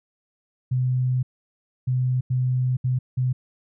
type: tone bursts at uneven times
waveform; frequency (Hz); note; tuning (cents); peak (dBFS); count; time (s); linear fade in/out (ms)
sine; 127.2; C3; -48; -19; 5; 0.71-1.23 / 1.87-2.21 / 2.3-2.77 / 2.84-2.99 / 3.17-3.33; 10
effects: none